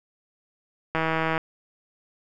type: click train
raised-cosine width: 0.5 ms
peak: -10 dBFS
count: 70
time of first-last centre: 0.95-1.379 s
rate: 161 Hz
effects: none